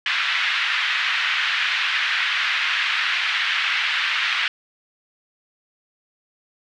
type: band-pass noise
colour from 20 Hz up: pink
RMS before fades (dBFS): -22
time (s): 0.06-4.48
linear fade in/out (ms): 2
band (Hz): 1500 to 3400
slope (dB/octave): 24
effects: none